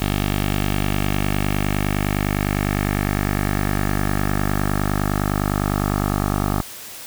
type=tone with low-pass filter sweep; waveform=10% pulse; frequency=49.84 Hz; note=G1; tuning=29 cents sharp; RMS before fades=-21 dBFS; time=0-6.62 s; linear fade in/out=10 ms; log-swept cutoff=3300 to 1200 Hz; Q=2.2; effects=white hiss -36 dBFS RMS until 7.06 s